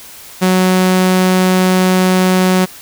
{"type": "tone", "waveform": "sawtooth", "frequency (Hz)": 185, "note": "F#3", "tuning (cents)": 0, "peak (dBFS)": -5, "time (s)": [0.41, 2.66], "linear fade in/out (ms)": 20, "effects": ["white hiss -35 dBFS RMS until 2.81 s"]}